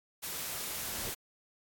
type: noise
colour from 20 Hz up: white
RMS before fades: -38 dBFS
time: 0.22-1.15 s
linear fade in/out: 20 ms
type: noise with exponential growth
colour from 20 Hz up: pink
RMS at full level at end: -40 dBFS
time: 0.27-1.1 s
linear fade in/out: 5 ms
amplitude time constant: 180 ms
effects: AAC 64 kbps